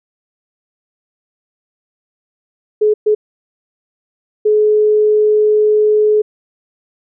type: tone bursts at uneven times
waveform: sine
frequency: 425 Hz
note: G#4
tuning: 40 cents sharp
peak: -8 dBFS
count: 3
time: 2.81-2.94 / 3.06-3.15 / 4.45-6.22 s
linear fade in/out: 10 ms
effects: none